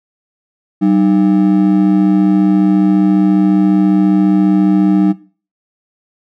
triangle ring-modulated tone, 248.6 Hz, B3, 12 cents sharp, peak -3 dBFS, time 0.81-5.13 s, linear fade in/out 20 ms, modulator 57.3 Hz, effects noise-tail reverb RT60 0.4 s tail -19 dB re dry

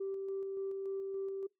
sine tone with tremolo, 389.4 Hz, G4, 12 cents flat, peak -34 dBFS, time 0-1.47 s, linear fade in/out 10 ms, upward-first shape square, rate 3.5 Hz, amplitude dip 25%, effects noise-tail reverb RT60 0.2 s tail -24 dB re dry + tanh soft clip ceiling -31 dBFS

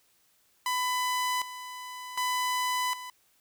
sawtooth tone with tremolo, 1000 Hz, B5, 21 cents sharp, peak -23 dBFS, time 0.66-3.1 s, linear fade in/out 2 ms, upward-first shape square, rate 0.66 Hz, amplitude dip 75%, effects white hiss -67 dBFS RMS until 3.4 s

